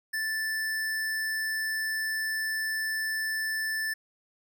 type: tone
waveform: square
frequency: 1760 Hz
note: A6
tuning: in tune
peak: -29 dBFS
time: 0.13-3.94 s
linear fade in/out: 10 ms
effects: none